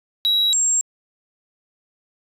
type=tone pair in turn; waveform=sine; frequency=3875 / 7521 Hz; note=B7 / A#8; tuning=-34 / +14 cents; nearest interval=major seventh; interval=1148 cents; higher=second; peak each=-13 / -14 dBFS; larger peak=first; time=0.25-0.53 / 0.53-0.81 s; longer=neither; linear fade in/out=0 ms; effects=tanh soft clip ceiling -13 dBFS